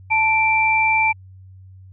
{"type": "tone pair together", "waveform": "sine", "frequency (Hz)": [879.9, 2349], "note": ["A5", "D7"], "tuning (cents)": [0, 0], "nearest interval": "octave + perfect fourth", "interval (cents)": 1700, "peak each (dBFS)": [-18, -16], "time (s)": [0.1, 1.13], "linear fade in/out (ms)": 20, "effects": ["added 94 Hz sine -40 dBFS peak until 1.92 s"]}